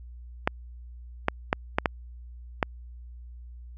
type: clicks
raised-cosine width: 0.5 ms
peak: -6 dBFS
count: 6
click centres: 0.475 / 1.284 / 1.529 / 1.785 / 1.858 / 2.628 s
effects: added 60 Hz sine -41 dBFS peak until 3.77 s